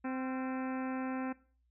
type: harmonic tone with a mistuned harmonic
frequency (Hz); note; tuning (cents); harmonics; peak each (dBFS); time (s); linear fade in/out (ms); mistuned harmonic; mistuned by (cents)
259.9; C4; -11; 1 / 2 / 3 / 4 / 5 / 6 / 7 / 8 / 9 / 10; -35 / -45 / -44 / -48 / -49 / -50 / -51 / -58 / -55 / -56; 0.04-1.33; 10; 5; +60
effects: noise-tail reverb RT60 0.4 s tail -19 dB re dry + added 60 Hz sine -70 dBFS peak until 1.7 s